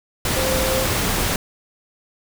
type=tone in noise; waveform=sine; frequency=523.3 Hz; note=C5; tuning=in tune; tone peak=-22 dBFS; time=0.36-0.86 s; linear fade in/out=2 ms; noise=pink; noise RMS=-21 dBFS; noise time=0.25-1.36 s; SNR=-4 dB; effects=none